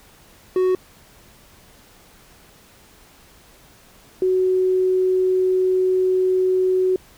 triangle / sine tone pair in turn, 370 / 371.6 Hz, F#4 / F#4, 0 / +7 cents, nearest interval unison, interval 7 cents, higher second, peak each -13 / -15 dBFS, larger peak first, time 0.56-0.75 / 4.22-6.96 s, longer second, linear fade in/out 2 ms, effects pink hiss -50 dBFS RMS until 7.17 s

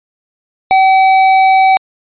square tone, 764 Hz, G5, 45 cents flat, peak -6 dBFS, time 0.71-1.77 s, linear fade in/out 0 ms, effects resampled to 8000 Hz

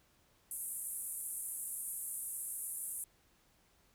white band-pass noise, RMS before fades -42 dBFS, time 0.51-3.04 s, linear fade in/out 2 ms, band 8700 to 12000 Hz, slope 48 dB/octave, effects pink hiss -70 dBFS RMS until 3.94 s

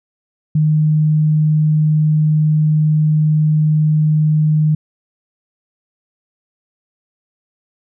sine tone, 153.7 Hz, D#3, 21 cents flat, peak -10 dBFS, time 0.55-4.75 s, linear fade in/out 5 ms, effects none

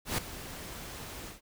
pink noise with ADSR envelope, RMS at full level -29 dBFS, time 0.05-1.41 s, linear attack 130 ms, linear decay 6 ms, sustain -14 dB, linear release 140 ms, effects none

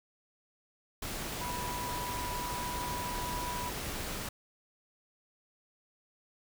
sine tone in noise, 980 Hz, B5, 14 cents flat, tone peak -37 dBFS, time 1.41-3.7 s, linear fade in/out 5 ms, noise pink, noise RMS -38 dBFS, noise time 1.02-4.29 s, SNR -2 dB, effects none

